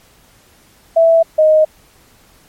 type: tone pair in turn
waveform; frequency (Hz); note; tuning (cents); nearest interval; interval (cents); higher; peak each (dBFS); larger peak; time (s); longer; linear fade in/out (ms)
sine; 659.3 / 622.3; E5 / D#5; 0 / 0; minor second; 100; first; -6; neither; 0.96-1.23 / 1.38-1.65; neither; 10
effects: pink hiss -49 dBFS RMS until 2.48 s + MP3 64 kbps